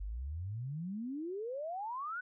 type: exponential sweep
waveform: sine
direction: up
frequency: 46 to 1518 Hz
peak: -37 dBFS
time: 0-2.21 s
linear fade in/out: 10 ms
effects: none